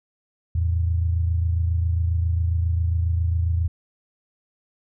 sine tone pair together, 83 / 110.38 Hz, E2 / A2, +12 / +6 cents, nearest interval perfect fourth, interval 494 cents, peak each -19 / -28 dBFS, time 0.55-3.68 s, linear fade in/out 5 ms, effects none

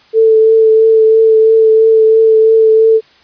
sine tone with vibrato, 442.9 Hz, A4, 11 cents sharp, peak -4 dBFS, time 0.13-3.01 s, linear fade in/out 50 ms, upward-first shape triangle, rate 3 Hz, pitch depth 18 cents each way, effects white hiss -46 dBFS RMS until 3.23 s + resampled to 11025 Hz

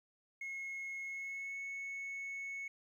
sine tone with pitch glide, 2170 to 2205 Hz, C#7 to C#7, -37 to -10 cents, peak -38 dBFS, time 0.41-2.68 s, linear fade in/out 5 ms, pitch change +27 cents, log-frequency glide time 1.03-1.57 s, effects tanh soft clip ceiling -39 dBFS + 12-bit

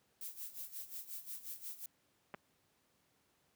violet noise with tremolo, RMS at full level -44 dBFS, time 0.21-1.86 s, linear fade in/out 2 ms, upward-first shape sine, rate 5.6 Hz, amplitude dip 80%
clicks, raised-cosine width 0.5 ms, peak -31 dBFS, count 2, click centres 2.341 / 2.346 s
effects pink hiss -75 dBFS RMS until 3.55 s + high-pass 100 Hz 12 dB/octave

